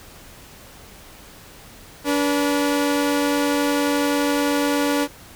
sawtooth tone pair together, 287.8 / 483.5 Hz, D4 / B4, -35 / -37 cents, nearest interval major sixth, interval 898 cents, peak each -15 / -21 dBFS, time 2.04-5.08 s, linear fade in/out 50 ms, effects pink hiss -44 dBFS RMS until 5.35 s

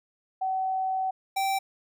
sine / square tone pair in turn, 758 / 777.5 Hz, F#5 / G5, +42 / -14 cents, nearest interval unison, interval 44 cents, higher second, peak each -25 dBFS, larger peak neither, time 0.41-1.11 / 1.36-1.59 s, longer first, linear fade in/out 10 ms, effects none

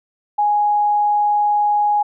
sine tone, 830.6 Hz, G#5, in tune, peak -13 dBFS, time 0.38-2.03 s, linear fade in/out 10 ms, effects none

